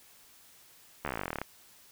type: slowing click train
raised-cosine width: 0.5 ms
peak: -18 dBFS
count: 19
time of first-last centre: 1.05-1.416 s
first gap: 13 ms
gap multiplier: 1.05
effects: white hiss -58 dBFS RMS until 1.91 s